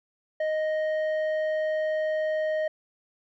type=tone with low-pass filter; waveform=square; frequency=622.3 Hz; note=D#5; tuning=in tune; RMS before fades=-27 dBFS; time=0.4-2.68 s; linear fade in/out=5 ms; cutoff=1500 Hz; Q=1.2; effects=none